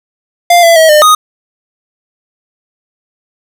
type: tone with pitch steps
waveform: square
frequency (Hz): 697 / 672 / 641 / 604 / 1244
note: F5 / E5 / E5 / D5 / D#6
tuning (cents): -4 / +33 / -49 / +48 / -1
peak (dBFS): -3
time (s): 0.5-1.15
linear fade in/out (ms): 5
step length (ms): 130
effects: none